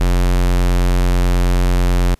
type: tone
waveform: square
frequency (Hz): 44.62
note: F1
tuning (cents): +38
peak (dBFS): -12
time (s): 0-2.15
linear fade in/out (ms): 10
effects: pink hiss -55 dBFS RMS until 2.19 s + resampled to 32000 Hz